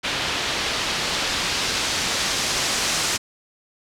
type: noise with low-pass filter sweep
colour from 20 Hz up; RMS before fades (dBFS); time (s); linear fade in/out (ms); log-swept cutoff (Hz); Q
white; -24; 0.03-3.18; 20; 3600 to 6600; 0.97
effects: none